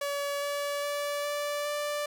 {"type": "tone with pitch steps", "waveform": "sawtooth", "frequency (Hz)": [569, 573.6, 578.3, 583, 587.7], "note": ["C#5", "D5", "D5", "D5", "D5"], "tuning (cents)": [45, -41, -27, -13, 1], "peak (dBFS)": -26, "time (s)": [0.01, 2.06], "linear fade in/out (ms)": 5, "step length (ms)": 410, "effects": []}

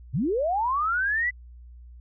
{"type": "linear sweep", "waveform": "sine", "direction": "up", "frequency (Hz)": [99, 2012], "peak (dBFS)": -22, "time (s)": [0.13, 1.31], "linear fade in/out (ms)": 20, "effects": ["added 60 Hz sine -43 dBFS peak until 2 s"]}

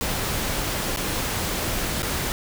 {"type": "noise with dropouts", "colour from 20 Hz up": "pink", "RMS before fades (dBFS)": -26, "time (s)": [0.01, 2.32], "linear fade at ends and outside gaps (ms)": 0, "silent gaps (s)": [[0.962, 0.972], [2.021, 2.03]], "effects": []}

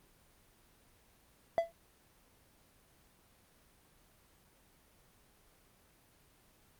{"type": "tone with exponential decay", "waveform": "triangle", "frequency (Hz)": 670, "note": "E5", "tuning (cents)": 28, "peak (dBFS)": -21, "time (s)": [1.58, 1.72], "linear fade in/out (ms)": 0, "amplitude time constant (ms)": 29, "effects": ["pink hiss -66 dBFS RMS until 6.79 s", "Opus 24 kbps"]}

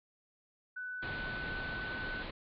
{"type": "tone with pitch glide", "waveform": "sine", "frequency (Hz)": [1494, 1504.4], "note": ["F#6", "F#6"], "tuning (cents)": [16, 28], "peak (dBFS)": -38, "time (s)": [0.76, 2.23], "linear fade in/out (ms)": 10, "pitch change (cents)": 12, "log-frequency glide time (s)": [0.9, 1.75]}
{"type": "low-pass noise", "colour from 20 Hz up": "pink", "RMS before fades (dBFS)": -42, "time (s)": [1.02, 2.31], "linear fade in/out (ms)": 10, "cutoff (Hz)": 4400, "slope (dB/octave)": 96}
{"effects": ["MP3 96 kbps"]}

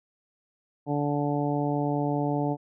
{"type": "harmonic tone", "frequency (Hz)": 145.2, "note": "D3", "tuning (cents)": -19, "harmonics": [1, 2, 3, 4, 5, 6], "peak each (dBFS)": [-29, -28, -33, -34, -33, -35], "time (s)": [0.86, 2.57], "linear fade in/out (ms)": 50, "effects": []}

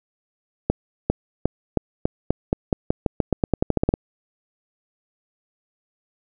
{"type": "accelerating click train", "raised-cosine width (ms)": 2, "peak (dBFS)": -4, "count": 20, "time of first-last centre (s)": [0.7, 3.939], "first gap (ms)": 400, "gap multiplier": 0.89, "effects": []}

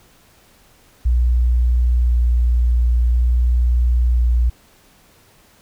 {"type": "tone with vibrato", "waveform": "sine", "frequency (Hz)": 60.1, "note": "B1", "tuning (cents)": -46, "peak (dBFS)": -12, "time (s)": [1.05, 4.5], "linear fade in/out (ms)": 10, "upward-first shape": "square", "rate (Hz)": 0.48, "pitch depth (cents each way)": 10, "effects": ["pink hiss -52 dBFS RMS until 5.61 s"]}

